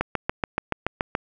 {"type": "click train", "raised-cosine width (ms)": 0.5, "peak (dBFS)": -7, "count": 9, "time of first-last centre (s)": [0.01, 1.151], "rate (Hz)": 7.01, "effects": []}